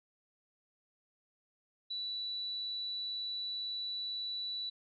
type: tone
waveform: sine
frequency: 3951 Hz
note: B7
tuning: in tune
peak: -36 dBFS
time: 1.9-4.7 s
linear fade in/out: 10 ms
effects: none